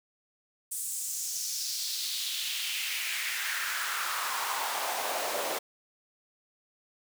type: noise with high-pass filter sweep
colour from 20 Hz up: pink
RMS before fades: -33 dBFS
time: 0.71-5.59 s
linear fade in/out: 10 ms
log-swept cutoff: 8900 to 510 Hz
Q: 2.6
effects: none